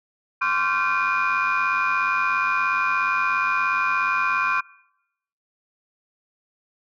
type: tone cluster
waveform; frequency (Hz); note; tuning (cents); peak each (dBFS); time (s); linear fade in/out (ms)
sine; 1042 / 1139 / 1387 / 1549 / 2431; C6 / C#6 / F6 / G6 / D#7; -7 / +47 / -12 / -21 / -41; -25; 0.41-4.61; 10
effects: noise-tail reverb RT60 0.8 s tail -22 dB re dry + tanh soft clip ceiling -13 dBFS